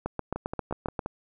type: two click trains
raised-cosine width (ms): 1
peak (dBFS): -18 / -15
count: 5 / 8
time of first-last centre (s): 0.36-1.061 / 0.06-0.992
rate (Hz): 5.71 / 7.51
effects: none